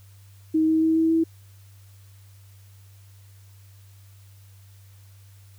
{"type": "tone with pitch steps", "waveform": "sine", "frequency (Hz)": [315.9, 318.5, 321.1, 323.7, 326.3], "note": ["D#4", "D#4", "E4", "E4", "E4"], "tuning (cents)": [26, 41, -45, -31, -18], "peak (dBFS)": -17, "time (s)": [0.54, 1.24], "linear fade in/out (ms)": 10, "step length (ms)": 140, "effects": ["added 98 Hz sine -47 dBFS peak until 5.58 s", "white hiss -59 dBFS RMS until 5.58 s"]}